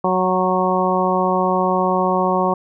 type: harmonic tone with a mistuned harmonic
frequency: 185 Hz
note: F#3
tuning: in tune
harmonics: 1 / 2 / 3 / 4 / 5 / 6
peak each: -22 / -22 / -22 / -22 / -22 / -22 dBFS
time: 0.04-2.54 s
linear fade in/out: 5 ms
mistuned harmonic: 6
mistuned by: -17 cents
effects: none